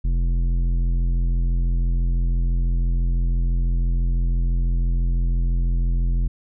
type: tone with tanh clipping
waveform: triangle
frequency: 43 Hz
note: F1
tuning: 26 cents flat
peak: -19 dBFS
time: 0.04-6.28 s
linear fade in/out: 10 ms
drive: 15 dB
effects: none